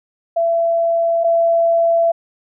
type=tone pair in turn; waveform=sine; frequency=671 / 671 Hz; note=E5 / E5; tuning=+31 / +31 cents; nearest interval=unison; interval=0 cents; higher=neither; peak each=-13 / -11 dBFS; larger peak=second; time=0.36-1.24 / 1.24-2.12 s; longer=neither; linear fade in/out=10 ms; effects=none